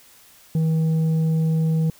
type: tone with tanh clipping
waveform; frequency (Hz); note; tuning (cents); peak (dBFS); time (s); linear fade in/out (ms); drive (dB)
triangle; 160.2; E3; -49; -18; 0.55-1.9; 2; 9
effects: white hiss -51 dBFS RMS until 1.99 s